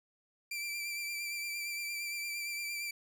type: tone with vibrato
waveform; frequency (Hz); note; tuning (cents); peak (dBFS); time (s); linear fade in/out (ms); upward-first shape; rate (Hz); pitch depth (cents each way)
sawtooth; 2349; D7; 0; -33; 0.51-2.91; 5; sine; 8.7; 27
effects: none